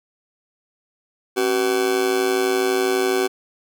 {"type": "tone with amplitude modulation", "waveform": "40% pulse", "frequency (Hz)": 379.6, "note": "F#4", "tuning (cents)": 44, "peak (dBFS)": -13, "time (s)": [1.36, 3.28], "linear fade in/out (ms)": 20, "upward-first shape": "sine", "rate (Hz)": 112, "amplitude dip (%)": 80, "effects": []}